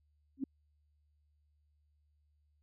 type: tone with exponential growth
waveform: sine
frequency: 270 Hz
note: C#4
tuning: 45 cents flat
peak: -29 dBFS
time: 0.37-0.44 s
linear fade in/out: 5 ms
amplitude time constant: 15 ms
effects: added 74 Hz sine -70 dBFS peak until 2.62 s